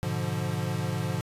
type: chord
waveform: square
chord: G# diminished seventh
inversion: none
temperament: equal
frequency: 103.83 / 123.47 / 146.83 / 174.61 Hz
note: G#2 / B2 / D3 / F3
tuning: 0 / 0 / 0 / 0 cents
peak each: -34 dBFS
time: 0.03-1.21 s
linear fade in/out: 0 ms
effects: resampled to 32000 Hz